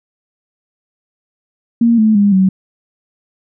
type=tone with pitch steps; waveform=sine; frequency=233.1 / 217.5 / 202.9 / 189.34 Hz; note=A#3 / A3 / G#3 / F#3; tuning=0 / -20 / -40 / +40 cents; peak=-7 dBFS; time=1.81-2.49 s; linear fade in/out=5 ms; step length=170 ms; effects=none